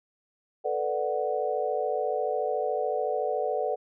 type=chord; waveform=sine; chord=B minor seventh; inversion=third; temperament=equal; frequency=440 / 493.9 / 587.3 / 740 Hz; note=A4 / B4 / D5 / F#5; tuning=0 / 0 / 0 / 0 cents; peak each=-31 dBFS; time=0.64-3.76 s; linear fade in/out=20 ms; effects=none